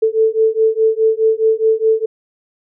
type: beating tone pair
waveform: sine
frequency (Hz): 440 / 444.8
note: A4 / A4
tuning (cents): 0 / +19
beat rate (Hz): 4.8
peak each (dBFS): -14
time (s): 0.02-2.06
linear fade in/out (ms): 10
effects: none